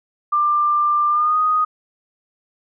sine tone with pitch glide, 1189 to 1244.5 Hz, D6 to D#6, +21 to 0 cents, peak -14 dBFS, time 0.32-1.65 s, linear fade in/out 10 ms, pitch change +79 cents, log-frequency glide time 1.09-1.38 s, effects none

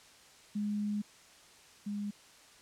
sine tone pair in turn, 207.7 / 205.1 Hz, G#3 / G#3, 0 / -21 cents, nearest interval unison, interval 21 cents, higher first, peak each -31 / -34 dBFS, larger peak first, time 0.55-1.02 / 1.86-2.11 s, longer first, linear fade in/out 10 ms, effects white hiss -58 dBFS RMS until 2.61 s + low-pass 8000 Hz 12 dB/octave

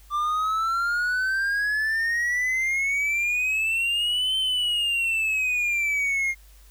triangle exponential two-way sweep, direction up then down, 1174.7 to 3097 to 2119 Hz, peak -20 dBFS, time 0.1-6.35 s, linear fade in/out 50 ms, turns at 4.37 s, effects added 50 Hz sine -48 dBFS peak until 6.7 s + white hiss -57 dBFS RMS until 6.7 s

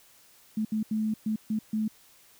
sine tone bursts at uneven times, 216.8 Hz, A3, 25 cents flat, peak -25 dBFS, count 6, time 0.57-0.65 / 0.72-0.83 / 0.91-1.14 / 1.26-1.36 / 1.5-1.59 / 1.73-1.88 s, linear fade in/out 5 ms, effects white hiss -58 dBFS RMS until 2.39 s

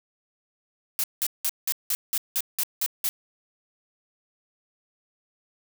blue noise bursts, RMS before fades -25 dBFS, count 10, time 0.99-3.09 s, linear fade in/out 0 ms, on 48 ms, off 180 ms, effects none

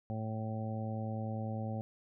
harmonic tone, 110.1 Hz, A2, 2 cents sharp, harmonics 1 / 2 / 3 / 4 / 5 / 6 / 7, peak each -37 / -40 / -51 / -52 / -45 / -53 / -46 dBFS, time 0.1-1.81 s, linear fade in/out 0 ms, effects none

